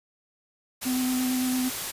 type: noise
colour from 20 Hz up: white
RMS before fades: -32 dBFS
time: 0.81-1.92 s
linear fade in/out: 20 ms
type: tone with vibrato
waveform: triangle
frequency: 254.9 Hz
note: C4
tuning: 45 cents flat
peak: -22 dBFS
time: 0.85-1.7 s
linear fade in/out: 20 ms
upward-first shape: square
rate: 8.8 Hz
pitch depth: 11 cents each way
effects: resampled to 32000 Hz